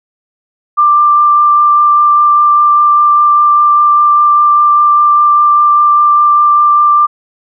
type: tone with vibrato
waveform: sine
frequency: 1184 Hz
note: D6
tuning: 14 cents sharp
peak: -4 dBFS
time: 0.77-7.07 s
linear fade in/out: 20 ms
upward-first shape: sine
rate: 5 Hz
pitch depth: 8 cents each way
effects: none